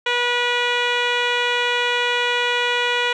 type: tone with low-pass filter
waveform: 10% pulse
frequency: 485.5 Hz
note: B4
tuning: 30 cents flat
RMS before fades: -20 dBFS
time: 0.06-3.13 s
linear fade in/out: 5 ms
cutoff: 3500 Hz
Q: 1.7
effects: none